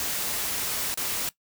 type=noise with dropouts; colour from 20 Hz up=white; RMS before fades=-29 dBFS; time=0-1.29 s; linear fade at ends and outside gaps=1 ms; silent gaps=0.942-0.974 s; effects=noise-tail reverb RT60 0.1 s tail -18 dB re dry